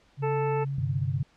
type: tone with vibrato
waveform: sine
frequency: 137.9 Hz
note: C#3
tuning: 9 cents flat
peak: -28 dBFS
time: 0.17-0.81 s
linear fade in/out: 50 ms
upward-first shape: square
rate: 7.8 Hz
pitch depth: 8 cents each way
type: harmonic tone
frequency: 440 Hz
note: A4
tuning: in tune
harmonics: 1 / 2 / 3 / 4 / 5 / 6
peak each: -27 / -31 / -39 / -46 / -45 / -43 dBFS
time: 0.22-0.65 s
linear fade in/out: 20 ms
type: chord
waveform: sine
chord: G suspended fourth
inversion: none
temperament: equal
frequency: 98 / 130.81 / 146.83 Hz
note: G2 / C3 / D3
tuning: 0 / 0 / 0 cents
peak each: -31 / -28 / -30 dBFS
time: 0.78-1.23 s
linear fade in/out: 5 ms
effects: pink hiss -62 dBFS RMS until 1.36 s + low-pass 5000 Hz 12 dB/octave